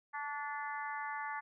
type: harmonic tone with a mistuned harmonic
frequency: 291.4 Hz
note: D4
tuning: 13 cents flat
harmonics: 3 / 4 / 5 / 6 / 7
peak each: -41 / -44 / -47 / -44 / -48 dBFS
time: 0.13-1.41 s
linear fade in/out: 20 ms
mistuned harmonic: 4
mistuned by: -27 cents
effects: none